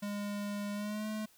square tone with pitch glide, 204.5 to 215.2 Hz, G#3 to A3, -26 to -38 cents, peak -36 dBFS, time 0.02-1.26 s, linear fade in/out 10 ms, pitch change +88 cents, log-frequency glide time 0.73-1.08 s, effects white hiss -64 dBFS RMS until 1.37 s

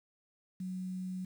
sine tone with quantisation, 185 Hz, F#3, in tune, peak -36 dBFS, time 0.6-1.25 s, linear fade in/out 5 ms, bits 10, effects none

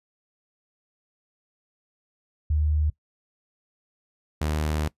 sine / sawtooth tone pair in turn, 75.9 / 76.56 Hz, D#2 / D#2, -42 / -27 cents, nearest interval unison, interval 15 cents, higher second, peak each -20 dBFS, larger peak neither, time 2.5-2.9 / 4.41-4.88 s, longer second, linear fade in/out 5 ms, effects noise-tail reverb RT60 0.1 s tail -20 dB re dry + resampled to 32000 Hz

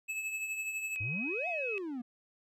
square tone with tremolo, 2600 Hz, E7, 24 cents flat, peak -33 dBFS, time 0.08-0.97 s, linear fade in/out 20 ms, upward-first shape triangle, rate 12 Hz, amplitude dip 55%
sine tone with pitch glide, 2540 to 2562 Hz, D#7 to E7, +35 to -50 cents, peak -34 dBFS, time 0.96-1.78 s, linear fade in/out 0 ms, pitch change +15 cents, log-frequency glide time 1.34-1.62 s
triangle exponential two-way sweep, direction up then down, 92.5 to 740 to 232.7 Hz, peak -34 dBFS, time 1-2.02 s, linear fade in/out 10 ms, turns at 1.48 s
effects low-pass 12000 Hz 12 dB/octave

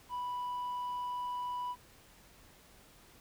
triangle tone with hard clipping, 986 Hz, B5, 3 cents flat, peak -34 dBFS, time 0.09-1.76 s, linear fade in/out 50 ms, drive 1 dB, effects pink hiss -60 dBFS RMS until 3.2 s

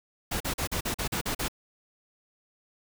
pink noise bursts, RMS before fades -30 dBFS, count 9, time 0.31-1.484 s, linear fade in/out 10 ms, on 94 ms, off 41 ms, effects none

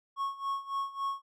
triangle tone with tremolo, 1100 Hz, C#6, 14 cents flat, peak -27 dBFS, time 0.16-1.22 s, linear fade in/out 50 ms, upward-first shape sine, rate 3.6 Hz, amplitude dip 85%, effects none

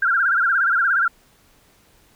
sine tone with vibrato, 1480 Hz, F#6, in tune, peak -15 dBFS, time 0.02-1.08 s, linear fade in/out 5 ms, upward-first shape sine, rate 17 Hz, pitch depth 160 cents each way, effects pink hiss -56 dBFS RMS until 2.15 s

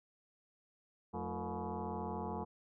sine tone with frequency modulation, 314.8 Hz, D#4, 20 cents sharp, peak -37 dBFS, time 1.13-2.45 s, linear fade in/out 20 ms, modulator 134 Hz, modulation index 5.2, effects none

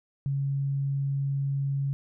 sine tone, 138.59 Hz, C#3, in tune, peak -25 dBFS, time 0.26-1.93 s, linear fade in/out 0 ms, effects none

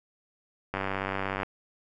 click train, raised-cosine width 0.5 ms, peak -15 dBFS, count 68, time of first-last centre 0.74-1.432 s, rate 96.8 Hz, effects none

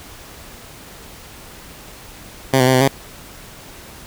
10% pulse tone with pitch steps, 133 / 127.1 / 130.6 / 128.1 / 136.1 Hz, C3 / C3 / C3 / C3 / C#3, +29 / -50 / -3 / -36 / -31 cents, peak -3 dBFS, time 2.53-2.88 s, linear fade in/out 5 ms, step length 70 ms, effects pink hiss -39 dBFS RMS until 4.06 s

